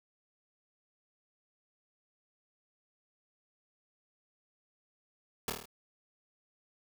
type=noise with echo; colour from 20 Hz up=pink; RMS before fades=-33 dBFS; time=5.48-5.5 s; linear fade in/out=2 ms; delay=26 ms; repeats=6; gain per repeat=-3 dB; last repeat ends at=5.656 s; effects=none